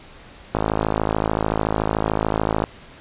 click train, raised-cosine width 1 ms, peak -5 dBFS, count 113, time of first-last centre 0.55-2.64 s, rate 53.6 Hz, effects pink hiss -44 dBFS RMS until 3 s + resampled to 8000 Hz

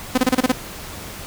sawtooth tone bursts, 254.8 Hz, C4, 46 cents flat, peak -9 dBFS, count 7, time 0.15-0.52 s, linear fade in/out 5 ms, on 28 ms, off 29 ms, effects pink hiss -34 dBFS RMS until 1.26 s

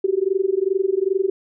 sine tone with amplitude modulation, 384.6 Hz, G4, 33 cents flat, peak -13 dBFS, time 0.04-1.3 s, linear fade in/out 5 ms, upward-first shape sine, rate 22.5 Hz, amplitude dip 95%, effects none

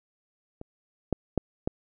clicks, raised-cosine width 2 ms, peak -26 / -11 / -10 / -13 dBFS, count 4, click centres 0.614 / 1.127 / 1.377 / 1.675 s, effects none

